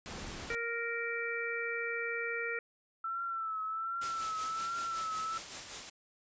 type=noise; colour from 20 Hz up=pink; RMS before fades=-43 dBFS; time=0.06-0.55 s; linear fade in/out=0 ms
type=harmonic tone; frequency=466.2 Hz; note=A#4; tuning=in tune; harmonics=1 / 3 / 4 / 5; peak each=-39 / -39 / -39 / -39 dBFS; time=0.5-2.59 s; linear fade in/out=2 ms
type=tone with vibrato; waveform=sine; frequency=1329 Hz; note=E6; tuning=14 cents sharp; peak=-34 dBFS; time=3.04-5.38 s; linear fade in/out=5 ms; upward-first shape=triangle; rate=1.3 Hz; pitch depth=62 cents each way
type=noise with tremolo; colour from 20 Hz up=white; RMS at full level=-41 dBFS; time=4.01-5.9 s; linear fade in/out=10 ms; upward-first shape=sine; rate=5.3 Hz; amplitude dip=45%
effects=resampled to 16000 Hz